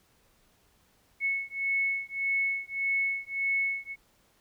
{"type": "beating tone pair", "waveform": "sine", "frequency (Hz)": [2200, 2201.7], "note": ["C#7", "C#7"], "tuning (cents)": [-14, -12], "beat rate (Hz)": 1.7, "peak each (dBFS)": -30, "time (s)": [1.2, 3.96], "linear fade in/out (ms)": 50, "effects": ["pink hiss -66 dBFS RMS until 4.4 s"]}